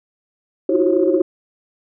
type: tone cluster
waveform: sine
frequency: 317.6 / 346.5 / 363.8 / 379.1 / 542 Hz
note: D#4 / F4 / F#4 / F#4 / C#5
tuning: +36 / -14 / -29 / +42 / -39 cents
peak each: -19 dBFS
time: 0.69-1.22 s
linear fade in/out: 5 ms
effects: tanh soft clip ceiling -3 dBFS